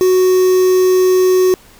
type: tone with quantisation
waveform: triangle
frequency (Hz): 370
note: F#4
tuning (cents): 0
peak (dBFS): -6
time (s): 0.01-1.54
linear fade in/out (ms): 0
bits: 4
effects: pink hiss -44 dBFS RMS until 1.79 s